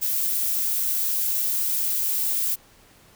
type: noise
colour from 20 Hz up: violet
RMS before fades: -24 dBFS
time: 0.01-2.56 s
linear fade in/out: 20 ms
effects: pink hiss -54 dBFS RMS until 3.15 s